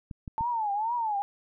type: clicks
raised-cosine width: 5 ms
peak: -25 dBFS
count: 3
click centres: 0.112 / 0.278 / 0.409 s
type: tone with vibrato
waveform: sine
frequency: 880 Hz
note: A5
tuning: in tune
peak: -26 dBFS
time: 0.38-1.22 s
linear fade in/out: 0 ms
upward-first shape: triangle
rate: 2.2 Hz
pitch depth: 190 cents each way
effects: none